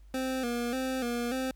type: tone with vibrato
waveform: 25% pulse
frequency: 249.6 Hz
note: B3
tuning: 19 cents sharp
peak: -26 dBFS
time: 0.14-1.51 s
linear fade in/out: 2 ms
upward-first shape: square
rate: 1.7 Hz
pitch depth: 76 cents each way
effects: added 50 Hz sine -50 dBFS peak until 1.55 s + pink hiss -71 dBFS RMS until 1.55 s